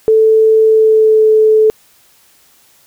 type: tone with pitch glide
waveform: sine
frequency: 440 to 434.7 Hz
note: A4 to A4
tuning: 0 to -21 cents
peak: -5 dBFS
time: 0.08-1.7 s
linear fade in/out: 0 ms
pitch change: -21 cents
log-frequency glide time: 0.65-1.28 s
effects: white hiss -49 dBFS RMS until 2.86 s